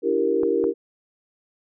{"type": "chord", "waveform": "sine", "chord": "E half-diminished seventh", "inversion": "third", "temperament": "equal with one note detuned", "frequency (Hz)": [293.7, 336.7, 392, 466.2], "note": ["D4", "E4", "G4", "Bb4"], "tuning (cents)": [0, 37, 0, 0], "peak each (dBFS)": [-28, -25, -23, -22], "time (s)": [0.02, 0.74], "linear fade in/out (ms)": 50}
{"type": "clicks", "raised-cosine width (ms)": 1, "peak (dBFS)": -20, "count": 2, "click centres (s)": [0.433, 0.641]}
{"effects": []}